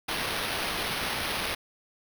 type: noise with sample-and-hold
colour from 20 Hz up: white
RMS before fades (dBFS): -31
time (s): 0.08-1.55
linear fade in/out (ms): 10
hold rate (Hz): 7350
effects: none